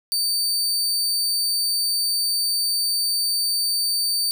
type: tone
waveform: sawtooth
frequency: 4595 Hz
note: D8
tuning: 39 cents flat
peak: -17 dBFS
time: 0.12-4.31 s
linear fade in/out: 0 ms
effects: none